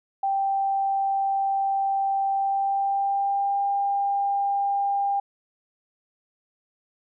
sine tone with pitch glide, 784 to 799.1 Hz, G5 to G5, 0 to +33 cents, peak -21 dBFS, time 0.23-5.2 s, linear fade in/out 5 ms, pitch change +33 cents, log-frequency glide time 2.33-3.61 s, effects none

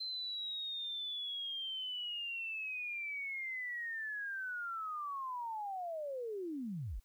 sine linear sweep, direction down, 4111 to 31 Hz, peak -38 dBFS, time 0-7 s, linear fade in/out 10 ms, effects white hiss -75 dBFS RMS until 7.04 s

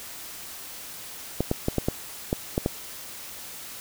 clicks, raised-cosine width 2 ms, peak -9 dBFS, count 8, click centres 1.406 / 1.514 / 1.684 / 1.783 / 1.885 / 2.329 / 2.579 / 2.661 s, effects white hiss -40 dBFS RMS until 3.8 s

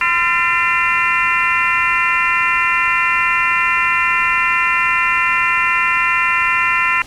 harmonic tone with a mistuned harmonic, 342.4 Hz, F4, 34 cents flat, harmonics 3 / 4 / 5 / 6 / 7 / 8, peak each -20 / -20 / -20 / -20 / -20 / -20 dBFS, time 0.01-7.02 s, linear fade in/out 2 ms, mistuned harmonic 5, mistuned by +77 cents, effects pink hiss -38 dBFS RMS until 7.06 s + low-pass 10000 Hz 12 dB/octave

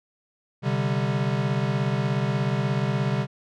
square chord, C suspended second, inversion none, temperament equal with one note detuned, 130.13 / 146.83 / 196 Hz, C3 / D3 / G3, -9 / 0 / 0 cents, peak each -26 / -28 / -29 dBFS, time 0.62-3.27 s, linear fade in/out 50 ms, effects low-pass 4000 Hz 12 dB/octave

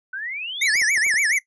sine exponential sweep, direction up, 1482 to 6272 Hz, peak -27 dBFS, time 0.13-0.9 s, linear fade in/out 5 ms
square tone with vibrato, 1975.5 Hz, B6, in tune, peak -18 dBFS, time 0.61-1.39 s, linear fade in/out 10 ms, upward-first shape sine, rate 7.1 Hz, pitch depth 270 cents each way
clicks, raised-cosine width 1 ms, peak -28 dBFS, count 5, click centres 0.755 / 0.818 / 0.978 / 1.065 / 1.14 s
effects noise-tail reverb RT60 0.1 s tail -19 dB re dry + resampled to 24000 Hz

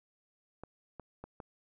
clicks, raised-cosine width 1 ms, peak -30 dBFS, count 4, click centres 0.636 / 0.997 / 1.24 / 1.402 s, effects none

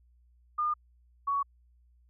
sine tone pair in turn, 1213 / 1121.1 Hz, D#6 / C#6, -44 / +19 cents, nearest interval minor second, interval 137 cents, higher first, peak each -26 dBFS, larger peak neither, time 0.58-0.74 / 1.27-1.43 s, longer neither, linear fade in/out 10 ms, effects added 60 Hz sine -60 dBFS peak until 2.09 s

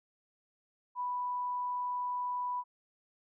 sine tone, 987.8 Hz, B5, in tune, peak -32 dBFS, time 0.95-2.64 s, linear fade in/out 50 ms, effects none

